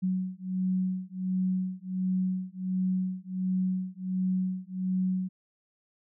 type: beating tone pair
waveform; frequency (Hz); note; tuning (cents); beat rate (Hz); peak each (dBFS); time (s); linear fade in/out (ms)
sine; 185 / 186.4; F#3 / F#3; 0 / +13; 1.4; -30; 0.02-5.29; 20
effects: none